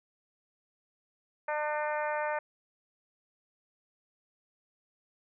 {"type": "harmonic tone", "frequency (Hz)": 300.8, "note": "D4", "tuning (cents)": 42, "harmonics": [2, 3, 4, 5, 6, 7, 8], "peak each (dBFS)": [-33, -34, -41, -39, -40, -45, -47], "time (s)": [1.48, 2.39], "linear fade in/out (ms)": 5, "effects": []}